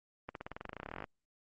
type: accelerating click train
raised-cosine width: 0.5 ms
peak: -26 dBFS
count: 22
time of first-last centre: 0.29-1.042 s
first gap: 62 ms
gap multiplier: 0.94
effects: Opus 24 kbps